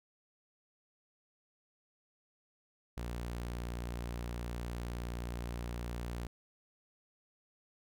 sawtooth tone, 59.3 Hz, A#1, 30 cents sharp, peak -34 dBFS, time 2.97-6.27 s, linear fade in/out 5 ms, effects none

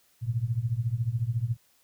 sine tone with tremolo, 116.8 Hz, A#2, 4 cents sharp, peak -21 dBFS, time 0.21-1.57 s, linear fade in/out 50 ms, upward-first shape triangle, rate 14 Hz, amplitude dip 95%, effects white hiss -65 dBFS RMS until 1.83 s

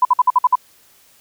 sine tone bursts, 998 Hz, B5, 18 cents sharp, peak -8 dBFS, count 7, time 0.02-0.555 s, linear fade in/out 5 ms, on 31 ms, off 53 ms, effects white hiss -52 dBFS RMS until 1.2 s

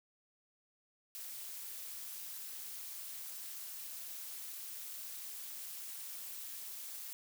blue noise with amplitude modulation, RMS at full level -43 dBFS, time 1.15-7.13 s, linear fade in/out 0 ms, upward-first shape sine, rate 266 Hz, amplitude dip 65%, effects none

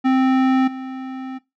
square tone with level steps, 261.6 Hz, C4, in tune, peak -14 / -28 dBFS, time 0.04-1.39 s, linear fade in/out 20 ms, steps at 0.67 s, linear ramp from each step 10 ms, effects noise-tail reverb RT60 0.2 s tail -18 dB re dry + low-pass 2000 Hz 12 dB/octave

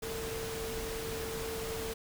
sine tone in noise, 449.6 Hz, A4, 37 cents sharp, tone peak -38 dBFS, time 0.02-1.94 s, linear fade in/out 10 ms, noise pink, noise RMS -40 dBFS, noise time 0.02-1.94 s, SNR -1 dB, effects none

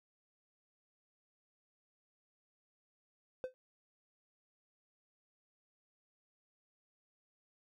triangle tone with exponential decay, 512 Hz, C5, 38 cents flat, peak -31 dBFS, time 3.44-3.54 s, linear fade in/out 0 ms, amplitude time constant 21 ms, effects none

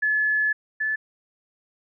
sine tone pair in turn, 1717 / 1735.9 Hz, A6 / A6, -43 / -24 cents, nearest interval unison, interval 19 cents, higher second, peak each -19 / -22 dBFS, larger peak first, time 0.02-0.53 / 0.8-0.96 s, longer first, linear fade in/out 10 ms, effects none

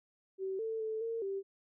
sine tone with pitch steps, 382.5 / 446.1 / 438.7 / 456.7 / 391.1 Hz, G4 / A4 / A4 / A#4 / G4, -42 / +24 / -5 / -36 / -4 cents, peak -34 dBFS, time 0.38-1.43 s, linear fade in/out 50 ms, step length 210 ms, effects none

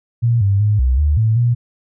sine tone with pitch steps, 117.7 / 99.1 / 105.1 / 63.6 / 74.3 / 110.8 / 120 Hz, A#2 / G2 / G#2 / C2 / D2 / A2 / B2, +17 / +19 / +21 / -48 / +21 / +13 / -49 cents, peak -11 dBFS, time 0.22-1.55 s, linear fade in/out 20 ms, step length 190 ms, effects none

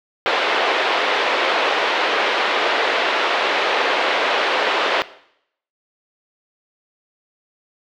pink band-pass noise, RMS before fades -19 dBFS, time 0.26-5.02 s, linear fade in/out 0 ms, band 420 to 3600 Hz, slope 24 dB/octave, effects noise-tail reverb RT60 0.7 s tail -17 dB re dry

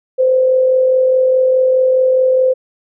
sine tone with amplitude modulation, 516 Hz, C5, 24 cents flat, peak -7 dBFS, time 0.18-2.54 s, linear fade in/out 20 ms, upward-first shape sine, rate 44.8 Hz, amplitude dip 35%, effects none

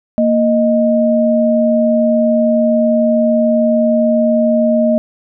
sine tone pair together, 232.1 / 621 Hz, A#3 / D#5, -7 / -3 cents, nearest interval octave + perfect fourth, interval 1704 cents, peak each -12 dBFS, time 0.18-4.98 s, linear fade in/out 0 ms, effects none

